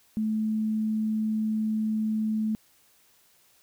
sine tone, 217.2 Hz, A3, 22 cents flat, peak -24 dBFS, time 0.17-2.55 s, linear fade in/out 0 ms, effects white hiss -62 dBFS RMS until 3.62 s

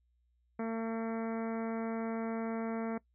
harmonic tone, 226.1 Hz, A3, 47 cents sharp, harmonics 1 / 2 / 3 / 4 / 5 / 6 / 7 / 8 / 9 / 10, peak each -35 / -39 / -43 / -47 / -50 / -49 / -55 / -56 / -54 / -57 dBFS, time 0.59-2.98 s, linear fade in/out 5 ms, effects noise-tail reverb RT60 0.1 s tail -21 dB re dry + added 60 Hz sine -70 dBFS peak until 3.14 s

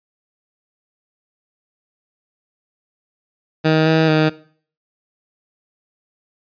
15% pulse tone with pitch steps, 157.5 / 159.7 / 155.7 Hz, D#3 / D#3 / D#3, +21 / +45 / +2 cents, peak -6 dBFS, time 3.64-4.3 s, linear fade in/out 20 ms, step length 220 ms, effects noise-tail reverb RT60 0.5 s tail -20 dB re dry + resampled to 11025 Hz

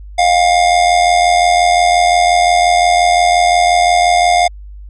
square tone with amplitude modulation, 709 Hz, F5, 26 cents sharp, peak -6 dBFS, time 0.18-4.48 s, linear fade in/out 10 ms, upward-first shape sine, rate 85.7 Hz, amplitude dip 60%, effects added 50 Hz sine -29 dBFS peak until 4.89 s + resampled to 22050 Hz

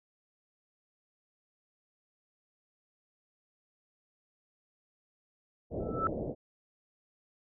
white low-pass noise, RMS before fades -36 dBFS, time 5.7-6.35 s, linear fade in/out 50 ms, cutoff 630 Hz, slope 48 dB/octave
sine tone with exponential growth, 1318.5 Hz, E6, in tune, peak -24 dBFS, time 5.8-6.07 s, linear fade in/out 1 ms, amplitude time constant 58 ms
effects none

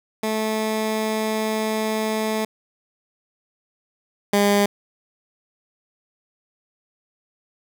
15% pulse tone pair in turn, 218 / 203.1 Hz, A3 / G#3, -16 / -38 cents, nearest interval minor second, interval 122 cents, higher first, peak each -15 / -9 dBFS, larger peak second, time 0.23-2.45 / 4.33-4.66 s, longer first, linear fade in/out 5 ms, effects none

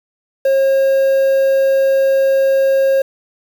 triangle tone with quantisation, 540 Hz, C#5, 45 cents flat, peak -8 dBFS, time 0.45-3.02 s, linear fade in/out 5 ms, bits 6, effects none

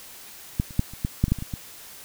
clicks, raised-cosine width 5 ms, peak -9 / -29 / -7 / -27 / -11 / -6 / -17 / -7 / -21 / -19 / -17 dBFS, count 11, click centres 0.599 / 0.708 / 0.794 / 0.936 / 1.049 / 1.24 / 1.282 / 1.32 / 1.387 / 1.424 / 1.538 s, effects white hiss -44 dBFS RMS until 2.04 s

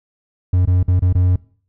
triangle tone with dropouts, 90.6 Hz, F#2, 36 cents flat, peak -9 dBFS, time 0.53-1.36 s, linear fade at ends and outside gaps 5 ms, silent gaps 0.655-0.674 / 0.83-0.88 / 0.995-1.021 / 1.128-1.15 s, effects noise-tail reverb RT60 0.5 s tail -21 dB re dry

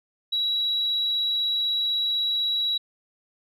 sine tone, 3892 Hz, B7, 26 cents flat, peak -21 dBFS, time 0.32-2.78 s, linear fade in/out 10 ms, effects tanh soft clip ceiling -17 dBFS

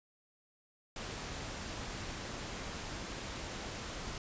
pink noise, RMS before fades -42 dBFS, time 0.96-4.18 s, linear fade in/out 2 ms, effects resampled to 16000 Hz

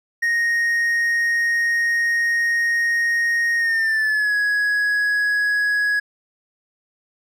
triangle tone with pitch glide, 1864.7 to 1670.9 Hz, A#6 to G#6, 0 to +10 cents, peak -15 dBFS, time 0.22-6 s, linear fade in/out 10 ms, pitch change -190 cents, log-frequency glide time 3.58-4.35 s, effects none

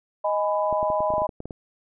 sine chord, G# minor, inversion second, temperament just, 623 / 830.6 / 996.7 Hz, D#5 / G#5 / B5, +2 / 0 / +16 cents, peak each -23 / -28 / -26 dBFS, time 0.24-1.27 s, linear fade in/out 10 ms
clicks, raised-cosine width 2 ms, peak -21 dBFS, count 12, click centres 0.727 / 0.829 / 0.902 / 1.005 / 1.104 / 1.138 / 1.181 / 1.219 / 1.292 / 1.404 / 1.456 / 1.508 s
effects none

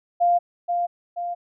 sine tone with echo, 698.5 Hz, F5, in tune, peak -15 dBFS, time 0.2-0.39 s, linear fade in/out 20 ms, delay 480 ms, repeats 2, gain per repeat -5 dB, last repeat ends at 1.35 s, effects none

